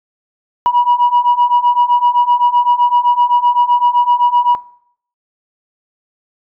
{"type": "beating tone pair", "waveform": "sine", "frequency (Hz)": [965, 972.8], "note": ["B5", "B5"], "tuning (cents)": [-40, -26], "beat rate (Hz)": 7.8, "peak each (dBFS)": [-11, -11], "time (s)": [0.66, 4.55], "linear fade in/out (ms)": 0, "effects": ["noise-tail reverb RT60 0.6 s tail -18 dB re dry", "tanh soft clip ceiling -4 dBFS"]}